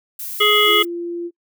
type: noise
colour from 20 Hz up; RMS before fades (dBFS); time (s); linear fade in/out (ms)
violet; -29; 0.19-0.85; 5
type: harmonic tone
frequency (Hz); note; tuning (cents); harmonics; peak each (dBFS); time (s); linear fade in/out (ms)
419.3; G#4; +17; 1 / 3 / 5 / 7 / 8; -18 / -18 / -18 / -18 / -18; 0.4-0.83; 10
type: tone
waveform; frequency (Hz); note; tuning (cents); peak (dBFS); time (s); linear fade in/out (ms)
sine; 344.3; F4; -25; -23; 0.65-1.31; 50
effects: noise-tail reverb RT60 0.1 s tail -26 dB re dry